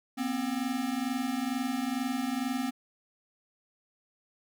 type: tone pair together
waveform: square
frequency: 241.5 / 263.7 Hz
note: B3 / C4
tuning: -39 / +14 cents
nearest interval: major second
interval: 153 cents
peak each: -34 / -32 dBFS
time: 0.17-2.71 s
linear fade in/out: 20 ms
effects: none